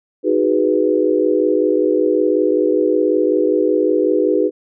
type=chord; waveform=sine; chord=G# minor seventh; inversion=second; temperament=equal; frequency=311.1 / 370 / 415.3 / 493.9 Hz; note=D#4 / F#4 / G#4 / B4; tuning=0 / 0 / 0 / 0 cents; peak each=-18 dBFS; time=0.23-4.51 s; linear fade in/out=50 ms; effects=none